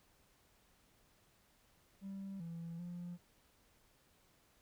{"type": "tone with pitch steps", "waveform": "triangle", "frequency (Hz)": [195.1, 167.5, 175.1], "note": ["G3", "E3", "F3"], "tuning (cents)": [-8, 28, 5], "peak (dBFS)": -40, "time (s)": [2.01, 3.18], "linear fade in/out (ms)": 50, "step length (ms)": 390, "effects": ["tanh soft clip ceiling -39 dBFS", "pink hiss -71 dBFS RMS until 4.61 s"]}